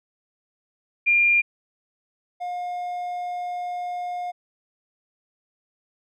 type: tone pair in turn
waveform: sine / triangle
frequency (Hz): 2400 / 713.5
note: D7 / F5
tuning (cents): +37 / +37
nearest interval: octave + major sixth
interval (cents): 2100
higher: first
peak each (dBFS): -15 / -25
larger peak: first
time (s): 1.06-1.42 / 2.4-4.32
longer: second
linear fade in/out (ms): 20
effects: none